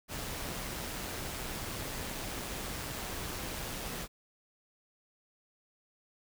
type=noise with amplitude modulation; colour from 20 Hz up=pink; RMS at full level=-38 dBFS; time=0.08-4.08 s; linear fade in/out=50 ms; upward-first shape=sine; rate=128 Hz; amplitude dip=25%; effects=none